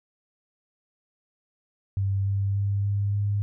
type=tone with pitch steps; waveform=sine; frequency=98 / 98.97 / 99.94 / 100.93 / 101.93 Hz; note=G2 / G2 / G2 / G#2 / G#2; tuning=0 / +17 / +34 / -49 / -32 cents; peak=-22 dBFS; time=1.97-3.42 s; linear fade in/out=0 ms; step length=290 ms; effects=none